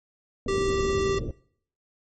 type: low-pass noise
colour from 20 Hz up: pink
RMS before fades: -31 dBFS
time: 0.46-1.31 s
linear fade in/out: 2 ms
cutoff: 520 Hz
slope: 48 dB/octave
type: tone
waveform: square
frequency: 390.3 Hz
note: G4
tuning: 8 cents flat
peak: -24 dBFS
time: 0.48-1.19 s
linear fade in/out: 5 ms
effects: noise-tail reverb RT60 0.6 s tail -22 dB re dry + MP3 32 kbps